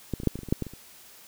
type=clicks; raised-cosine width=3 ms; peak=-15 / -23 / -21 / -8 / -21 / -24 / -27 / -24 / -9 / -16 / -25 / -30 dBFS; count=12; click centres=0.137 / 0.201 / 0.234 / 0.273 / 0.356 / 0.39 / 0.433 / 0.487 / 0.525 / 0.623 / 0.667 / 0.736 s; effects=white hiss -51 dBFS RMS until 1.27 s